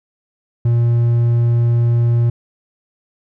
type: tone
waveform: triangle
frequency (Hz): 118.2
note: A#2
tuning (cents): +24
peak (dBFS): -9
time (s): 0.65-2.3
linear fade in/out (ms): 5
effects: none